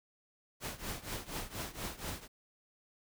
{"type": "noise with tremolo", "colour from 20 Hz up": "pink", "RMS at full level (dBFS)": -38, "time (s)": [0.6, 2.28], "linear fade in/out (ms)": 50, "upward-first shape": "triangle", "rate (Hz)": 4.2, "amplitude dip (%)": 90, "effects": []}